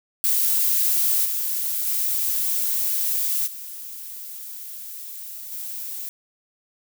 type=noise with level steps; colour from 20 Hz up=violet; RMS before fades=-20 / -25 / -23 / -36 / -32 dBFS; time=0.24-6.09 s; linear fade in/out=0 ms; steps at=1.24 / 1.86 / 3.46 / 5.51 s; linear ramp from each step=20 ms; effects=none